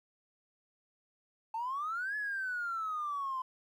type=exponential two-way sweep; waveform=triangle; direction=up then down; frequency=877 to 1721 to 1022 Hz; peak=-30 dBFS; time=1.54-3.42 s; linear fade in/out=5 ms; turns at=2.16 s; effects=tanh soft clip ceiling -31 dBFS + 12-bit